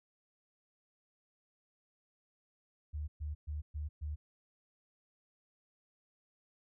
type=tone bursts; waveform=sine; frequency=75.1 Hz; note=D2; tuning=39 cents sharp; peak=-36 dBFS; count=5; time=2.93-4.16 s; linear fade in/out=20 ms; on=150 ms; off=120 ms; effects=none